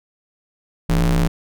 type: ring-modulated tone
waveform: square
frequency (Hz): 64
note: C2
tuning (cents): -38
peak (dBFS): -12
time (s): 0.89-1.28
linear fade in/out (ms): 10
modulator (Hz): 99.6
effects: none